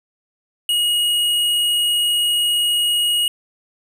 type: tone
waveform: square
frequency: 2887 Hz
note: F#7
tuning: 43 cents flat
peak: -16 dBFS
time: 0.69-3.28 s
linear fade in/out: 2 ms
effects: none

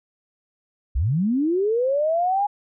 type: linear sweep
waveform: sine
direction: up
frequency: 50.5 to 830.6 Hz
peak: -18 dBFS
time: 0.95-2.47 s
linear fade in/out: 10 ms
effects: none

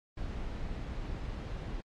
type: noise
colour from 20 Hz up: brown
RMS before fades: -38 dBFS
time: 0.17-1.81 s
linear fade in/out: 5 ms
effects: low-pass 5000 Hz 12 dB/octave + AAC 48 kbps

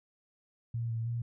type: tone with pitch steps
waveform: sine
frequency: 116.5 / 113.9 / 117.9 Hz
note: A#2 / A#2 / A#2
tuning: -1 / -40 / +20 cents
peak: -31 dBFS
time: 0.74-1.22 s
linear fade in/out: 5 ms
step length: 160 ms
effects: none

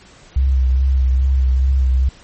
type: tone with vibrato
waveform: sine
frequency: 65.41 Hz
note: C2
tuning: in tune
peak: -11 dBFS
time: 0.36-2.09 s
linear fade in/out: 5 ms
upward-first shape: sine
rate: 2.4 Hz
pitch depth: 36 cents each way
effects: pink hiss -45 dBFS RMS until 2.23 s + MP3 32 kbps

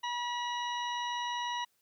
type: harmonic tone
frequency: 966 Hz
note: B5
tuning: 39 cents flat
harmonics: 1 / 2 / 3 / 4 / 6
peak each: -34 / -41 / -41 / -44 / -50 dBFS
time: 0.03-1.65 s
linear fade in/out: 10 ms
effects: white hiss -74 dBFS RMS until 1.81 s + high-pass 80 Hz 12 dB/octave

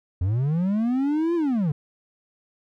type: linear two-way sweep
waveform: triangle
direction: up then down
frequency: 83.9 to 349.2 to 136.8 Hz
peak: -18 dBFS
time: 0.21-1.72 s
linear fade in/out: 5 ms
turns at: 1.35 s
effects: none

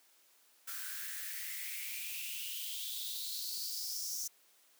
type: noise with high-pass filter sweep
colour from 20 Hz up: blue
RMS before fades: -41 dBFS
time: 0.67-4.28 s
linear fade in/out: 10 ms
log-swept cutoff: 1400 to 6000 Hz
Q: 6.5
effects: white hiss -67 dBFS RMS until 4.79 s + high-pass 300 Hz 12 dB/octave

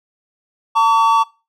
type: tone pair together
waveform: triangle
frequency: 902 / 1136.4 Hz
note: A5 / C#6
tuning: +43 / +43 cents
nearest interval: major third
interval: 400 cents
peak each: -11 dBFS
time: 0.75-1.24 s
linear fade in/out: 20 ms
effects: noise-tail reverb RT60 0.3 s tail -21 dB re dry

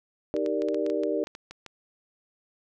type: chord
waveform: sine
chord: Eb major seventh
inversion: none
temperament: equal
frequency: 311.1 / 392 / 466.2 / 587.3 Hz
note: Eb4 / G4 / Bb4 / D5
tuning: 0 / 0 / 0 / 0 cents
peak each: -30 dBFS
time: 0.34-1.24 s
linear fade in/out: 0 ms
type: clicks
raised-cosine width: 0.2 ms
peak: -24 dBFS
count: 12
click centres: 0.365 / 0.462 / 0.62 / 0.686 / 0.745 / 0.864 / 0.9 / 1.035 / 1.271 / 1.351 / 1.51 / 1.663 s
effects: none

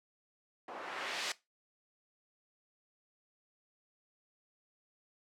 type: noise with low-pass filter sweep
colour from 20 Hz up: white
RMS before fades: -40 dBFS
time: 0.68-1.32 s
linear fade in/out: 2 ms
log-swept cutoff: 790 to 5400 Hz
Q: 0.89
effects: noise-tail reverb RT60 0.2 s tail -18 dB re dry + high-pass 400 Hz 12 dB/octave

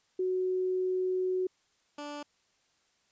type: tone pair in turn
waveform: sine / 15% pulse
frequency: 370 / 292.3 Hz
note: F#4 / D4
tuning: 0 / -8 cents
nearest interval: major third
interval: 408 cents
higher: first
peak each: -27 / -32 dBFS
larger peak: first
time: 0.19-1.47 / 1.98-2.23 s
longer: first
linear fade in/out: 5 ms
effects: white hiss -71 dBFS RMS until 3.11 s + resampled to 16000 Hz

